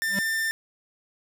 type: tone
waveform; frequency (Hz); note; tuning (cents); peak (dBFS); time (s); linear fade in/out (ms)
45% pulse; 1792; A6; +31; -24; 0.02-0.51; 0
type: tone with exponential growth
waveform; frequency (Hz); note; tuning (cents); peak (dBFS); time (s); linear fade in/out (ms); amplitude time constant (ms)
square; 196; G3; 0; -24; 0.06-0.19; 2; 28
effects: none